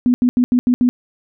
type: tone bursts at uneven times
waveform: sine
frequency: 246.9 Hz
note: B3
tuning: in tune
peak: -10 dBFS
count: 6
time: 0.06-0.14 / 0.22-0.29 / 0.37-0.44 / 0.52-0.59 / 0.67-0.74 / 0.81-0.89 s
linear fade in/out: 0 ms
effects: none